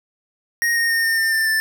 square tone with pitch steps, 1869 / 1851.8 / 1834.8 / 1817.9 / 1801.2 / 1784.6 / 1768.2 Hz, A#6 / A#6 / A#6 / A#6 / A6 / A6 / A6, +4 / -12 / -28 / -44 / +40 / +24 / +8 cents, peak -17 dBFS, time 0.62-1.6 s, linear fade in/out 0 ms, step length 140 ms, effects none

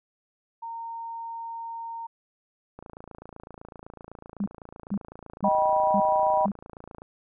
sine tone, 920 Hz, A#5, 23 cents flat, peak -33 dBFS, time 0.62-2.07 s, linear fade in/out 10 ms
click train, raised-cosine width 1 ms, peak -28 dBFS, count 119, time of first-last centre 2.79-7.019 s, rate 27.9 Hz
sine tone bursts, 200.8 Hz, G3, 42 cents sharp, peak -24 dBFS, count 5, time 4.4-6.515 s, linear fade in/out 5 ms, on 63 ms, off 450 ms
sine chord, Eb augmented, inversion none, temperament just, 622.3 / 777.8 / 972.3 Hz, Eb5 / G5 / B5, 0 / -14 / -27 cents, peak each -24 dBFS, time 5.44-6.46 s, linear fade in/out 2 ms
effects none

